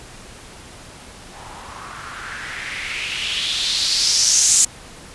violet noise with low-pass filter sweep, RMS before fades -21 dBFS, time 1.33-4.65 s, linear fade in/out 5 ms, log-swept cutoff 800 to 7400 Hz, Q 3.6, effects pink hiss -40 dBFS RMS until 5.14 s + resampled to 24000 Hz

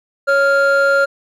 triangle tone pair together, 554.4 / 1396.1 Hz, C#5 / F6, 0 / -1 cents, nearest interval octave + major third, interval 1599 cents, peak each -11 dBFS, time 0.27-1.06 s, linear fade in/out 20 ms, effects tanh soft clip ceiling -2 dBFS

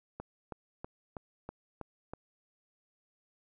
click train, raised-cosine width 1 ms, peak -26 dBFS, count 7, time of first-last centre 0.2-2.135 s, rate 3.1 Hz, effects none

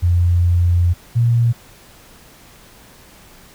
sine tone pair in turn, 87.31 / 117.86 Hz, F2 / A#2, 0 / +19 cents, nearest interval perfect fourth, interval 519 cents, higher second, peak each -11 dBFS, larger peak neither, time 0.02-0.94 / 1.15-1.53 s, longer first, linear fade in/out 20 ms, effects pink hiss -45 dBFS RMS until 3.54 s

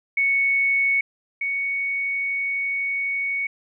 sine tone pair in turn, 2217 / 2227 Hz, C#7 / C#7, 0 / +7 cents, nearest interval unison, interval 7 cents, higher second, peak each -17 / -22 dBFS, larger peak first, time 0.17-1.01 / 1.41-3.47 s, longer second, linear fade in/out 5 ms, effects none

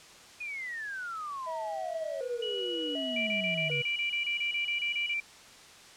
sine exponential sweep, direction down, 2500 to 136.3 Hz, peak -35 dBFS, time 0.4-3.82 s, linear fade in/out 10 ms
triangle tone with vibrato, 558 Hz, C#5, 11 cents sharp, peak -34 dBFS, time 1.46-3.83 s, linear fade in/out 20 ms, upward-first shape square, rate 0.67 Hz, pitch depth 250 cents each way
sine tone, 2923 Hz, F#7, 22 cents flat, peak -34 dBFS, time 2.42-5.14 s, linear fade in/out 5 ms
sine tone bursts, 2349 Hz, D7, in tune, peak -29 dBFS, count 15, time 3.16-5.202 s, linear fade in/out 5 ms, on 110 ms, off 28 ms
effects white hiss -52 dBFS RMS until 5.96 s + low-pass 7000 Hz 12 dB/octave

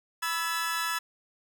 sawtooth chord, E major, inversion second, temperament equal with one note detuned, 987.8 / 1318.5 / 1703 Hz, B5 / E6 / G#6, 0 / 0 / +43 cents, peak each -31 / -28 / -29 dBFS, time 0.22-0.99 s, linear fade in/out 10 ms, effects none

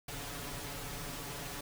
pink noise with comb filter, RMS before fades -42 dBFS, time 0.08-1.61 s, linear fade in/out 5 ms, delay 7 ms, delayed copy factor +0.75, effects none

